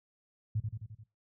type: tone with echo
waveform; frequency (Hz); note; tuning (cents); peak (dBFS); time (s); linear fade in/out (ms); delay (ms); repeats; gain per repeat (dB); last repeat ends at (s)
sine; 108.1; A2; -30; -28; 0.55-0.6; 5; 87; 5; -4; 1.035
effects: noise-tail reverb RT60 0.2 s tail -17 dB re dry + high-pass 60 Hz 12 dB/octave

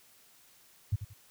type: tone with echo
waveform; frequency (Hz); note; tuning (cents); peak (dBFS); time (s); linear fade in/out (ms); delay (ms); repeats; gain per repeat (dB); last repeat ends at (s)
sine; 101.9; G#2; -32; -24; 0.92-0.96; 10; 89; 2; -11; 1.138
effects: white hiss -61 dBFS RMS until 1.3 s

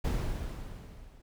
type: noise with level ramp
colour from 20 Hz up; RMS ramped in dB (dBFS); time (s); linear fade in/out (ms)
brown; -28 to -54; 0.04-1.22; 10
effects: none

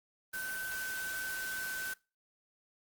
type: tone in noise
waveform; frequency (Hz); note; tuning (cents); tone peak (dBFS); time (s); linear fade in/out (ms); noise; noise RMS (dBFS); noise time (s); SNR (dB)
sine; 1528; G6; -45; -37; 0.33-1.94; 10; white; -43; 0.33-1.94; +3
effects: noise-tail reverb RT60 0.3 s tail -23 dB re dry + Opus 24 kbps

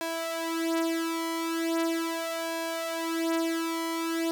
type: tone with flanger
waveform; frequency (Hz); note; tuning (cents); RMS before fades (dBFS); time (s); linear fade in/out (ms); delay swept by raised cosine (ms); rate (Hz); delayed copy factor
sawtooth; 329.6; E4; 0; -30; 0.01-4.31; 0; 1.2 to 4; 0.39; +0.8
effects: none

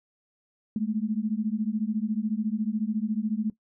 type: beating tone pair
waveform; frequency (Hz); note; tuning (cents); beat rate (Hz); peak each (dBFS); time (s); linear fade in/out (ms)
sine; 209 / 223; G#3 / A3; +11 / +23; 14; -28; 0.76-3.5; 2
effects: noise-tail reverb RT60 0.1 s tail -17 dB re dry

